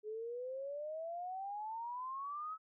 sine exponential sweep, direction up, 420 to 1300 Hz, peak -40 dBFS, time 0.03-2.58 s, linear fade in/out 50 ms, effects none

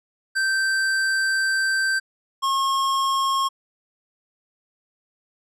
square tone pair in turn, 1559 / 1082.1 Hz, G6 / C#6, -10 / -42 cents, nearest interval tritone, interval 632 cents, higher first, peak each -20 dBFS, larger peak neither, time 0.35-2 / 2.42-3.49 s, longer first, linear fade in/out 20 ms, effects low-pass 9000 Hz 12 dB/octave

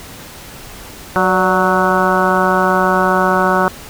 harmonic tone with a mistuned harmonic, 185 Hz, F#3, in tune, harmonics 1 / 2 / 3 / 4 / 5 / 6 / 7 / 8, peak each -19 / -19 / -19 / -19 / -19 / -19 / -19 / -19 dBFS, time 1.16-3.68 s, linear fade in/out 0 ms, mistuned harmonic 3, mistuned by +54 cents, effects pink hiss -34 dBFS RMS until 3.89 s

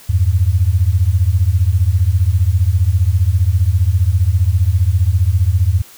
sine beating tone pair, 83.6 / 98.6 Hz, E2 / G2, +25 / +11 cents, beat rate 15 Hz, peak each -13 dBFS, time 0.09-5.82 s, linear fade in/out 10 ms, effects white hiss -41 dBFS RMS until 5.97 s

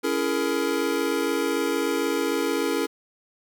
square chord, A# half-diminished seventh, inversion first, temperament just, 279.7 / 335.6 / 419.5 / 466.2 Hz, C#4 / E4 / G#4 / A#4, +16 / +31 / +17 / 0 cents, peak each -29 dBFS, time 0.03-2.87 s, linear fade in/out 20 ms, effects none

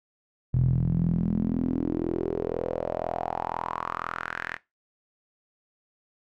sawtooth tone with band-pass filter sweep, 42 Hz, E1, 33 cents sharp, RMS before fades -28 dBFS, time 0.53-4.57 s, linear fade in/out 10 ms, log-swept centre 120 to 1800 Hz, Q 5, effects noise-tail reverb RT60 0.2 s tail -17 dB re dry

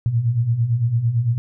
sine beating tone pair, 111.2 / 120.1 Hz, A2 / B2, +19 / -48 cents, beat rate 8.9 Hz, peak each -23 / -17 dBFS, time 0.06-1.38 s, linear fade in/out 0 ms, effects none

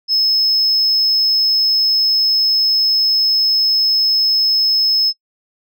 sine tone, 5190 Hz, E8, 28 cents flat, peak -9 dBFS, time 0.08-5.13 s, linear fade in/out 50 ms, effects noise-tail reverb RT60 0.1 s tail -23 dB re dry + tanh soft clip ceiling -10 dBFS

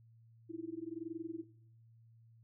sine tone with amplitude modulation, 329.6 Hz, E4, in tune, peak -37 dBFS, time 0.49-1.44 s, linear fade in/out 20 ms, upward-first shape sine, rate 21.2 Hz, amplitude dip 95%, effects noise-tail reverb RT60 0.6 s tail -17 dB re dry + added 114 Hz sine -60 dBFS peak until 2.43 s

